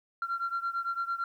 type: beating tone pair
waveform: sine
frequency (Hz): 1369 / 1377.9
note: F6 / F6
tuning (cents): -35 / -24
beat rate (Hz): 8.9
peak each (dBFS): -31 / -33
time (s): 0.22-1.24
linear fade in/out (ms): 2
effects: tanh soft clip ceiling -25 dBFS + 11-bit